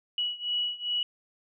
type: beating tone pair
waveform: sine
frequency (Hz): 2929 / 2931.5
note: F#7 / F#7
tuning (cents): -18 / -17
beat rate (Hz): 2.5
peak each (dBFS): -30 / -32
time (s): 0.18-1.03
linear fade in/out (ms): 2
effects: none